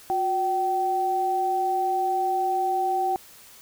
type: tone pair together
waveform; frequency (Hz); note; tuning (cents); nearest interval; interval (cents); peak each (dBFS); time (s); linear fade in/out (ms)
sine; 362.4 / 768; F#4 / G5; -36 / -36; octave + minor second; 1300; -29 / -22; 0.1-3.16; 0
effects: white hiss -49 dBFS RMS until 3.61 s